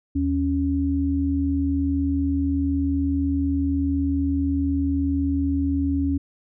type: tone pair together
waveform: sine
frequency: 78.76 / 277.2 Hz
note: D#2 / C#4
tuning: +22 / 0 cents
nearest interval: octave + minor seventh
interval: 2178 cents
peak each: -24 / -21 dBFS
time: 0.15-6.18 s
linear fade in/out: 10 ms
effects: none